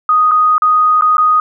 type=tone with dropouts; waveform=sine; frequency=1244.5 Hz; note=D#6; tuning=in tune; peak=-7 dBFS; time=0.09-1.4 s; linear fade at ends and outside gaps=2 ms; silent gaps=0.312-0.316 / 0.581-0.62 / 1.011-1.021 / 1.17-1.181 s; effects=none